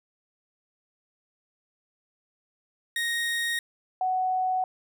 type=tone pair in turn; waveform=30% pulse / sine; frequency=1867 / 744.1 Hz; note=A#6 / F#5; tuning=+2 / +10 cents; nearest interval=octave + major third; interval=1592 cents; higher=first; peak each=-23 dBFS; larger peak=neither; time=2.96-3.59 / 4.01-4.64 s; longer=neither; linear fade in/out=2 ms; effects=none